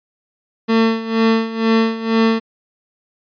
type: tone with tremolo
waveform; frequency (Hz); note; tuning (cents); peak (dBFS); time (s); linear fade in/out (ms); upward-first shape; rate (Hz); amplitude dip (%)
30% pulse; 225.1; A3; +40; -8; 0.68-2.4; 20; sine; 2.1; 80
effects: resampled to 11025 Hz